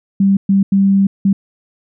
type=tone bursts at uneven times; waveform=sine; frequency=196 Hz; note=G3; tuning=in tune; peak=-8 dBFS; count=4; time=0.2-0.37 / 0.49-0.63 / 0.72-1.07 / 1.25-1.33 s; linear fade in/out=5 ms; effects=none